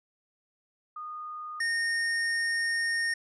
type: tone pair in turn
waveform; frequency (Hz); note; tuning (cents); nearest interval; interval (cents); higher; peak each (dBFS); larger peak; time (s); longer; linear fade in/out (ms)
sine / square; 1229 / 1841.4; D#6 / A#6; -22 / -22; perfect fifth; 700; second; -36 / -27; second; 0.96-1.6 / 1.6-3.14; second; 5
effects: resampled to 22050 Hz